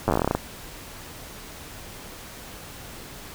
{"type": "slowing click train", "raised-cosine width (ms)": 1, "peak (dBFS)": -7, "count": 14, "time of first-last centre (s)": [0.08, 0.35], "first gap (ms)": 9, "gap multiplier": 1.13, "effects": ["pink hiss -41 dBFS RMS until 3.34 s"]}